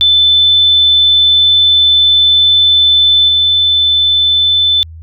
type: tone with level steps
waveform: sine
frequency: 3520 Hz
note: A7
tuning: in tune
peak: -5 / -7 dBFS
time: 0.01-4.83 s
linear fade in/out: 0 ms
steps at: 3.28 s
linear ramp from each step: 10 ms
effects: added 81 Hz sine -28 dBFS peak until 5.02 s